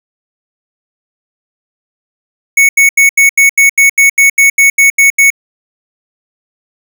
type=tone bursts; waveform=square; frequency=2217 Hz; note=C#7; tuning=in tune; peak=-4 dBFS; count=14; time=2.57-5.303 s; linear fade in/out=5 ms; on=120 ms; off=81 ms; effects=none